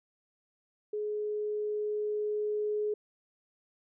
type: tone with level ramp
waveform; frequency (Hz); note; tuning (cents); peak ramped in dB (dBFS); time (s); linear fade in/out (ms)
sine; 421.1; G#4; +24; -31 to -28; 0.93-2.94; 5
effects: none